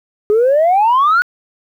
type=exponential sweep; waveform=sine; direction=up; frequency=409.3 to 1480 Hz; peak=-7 dBFS; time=0.3-1.22 s; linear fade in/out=0 ms; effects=tanh soft clip ceiling -6 dBFS + 8-bit